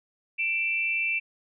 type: tone pair together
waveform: sine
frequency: 2349 / 2666 Hz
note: D7 / E7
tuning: 0 / +19 cents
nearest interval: major second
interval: 219 cents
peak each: -27 dBFS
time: 0.38-1.2 s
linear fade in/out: 20 ms
effects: none